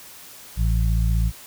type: harmonic tone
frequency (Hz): 55.9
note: A1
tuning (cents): +28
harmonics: 1 / 2 / 3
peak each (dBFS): -18 / -24 / -28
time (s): 0.56-1.32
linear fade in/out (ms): 50
effects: white hiss -43 dBFS RMS until 1.46 s